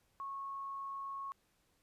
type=tone; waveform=sine; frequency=1098 Hz; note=C#6; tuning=17 cents flat; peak=-40 dBFS; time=0.2-1.32 s; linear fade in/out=0 ms; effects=pink hiss -75 dBFS RMS until 1.82 s + resampled to 32000 Hz